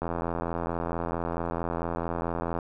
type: click train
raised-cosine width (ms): 1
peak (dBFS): -16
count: 218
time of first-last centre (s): 0.02-2.588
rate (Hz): 84.5
effects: none